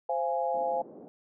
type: chord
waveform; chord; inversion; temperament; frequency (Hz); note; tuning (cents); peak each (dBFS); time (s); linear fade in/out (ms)
sine; F minor; second; equal with one note detuned; 523.3 / 684.9 / 830.6; C5 / F5 / Ab5; 0 / -34 / 0; -31; 0.09-0.82; 5
type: band-pass noise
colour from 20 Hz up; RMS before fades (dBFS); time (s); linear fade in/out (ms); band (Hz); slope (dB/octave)
pink; -48; 0.54-1.08; 0; 220 to 620; 24
effects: none